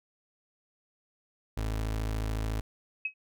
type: tone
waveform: 30% pulse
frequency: 53.9 Hz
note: A1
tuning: 35 cents flat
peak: -27 dBFS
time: 1.57-2.61 s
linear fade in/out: 5 ms
type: tone with exponential decay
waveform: sine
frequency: 2551 Hz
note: D#7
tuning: 43 cents sharp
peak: -25 dBFS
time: 3.05-3.14 s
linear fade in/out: 5 ms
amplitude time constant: 18 ms
effects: none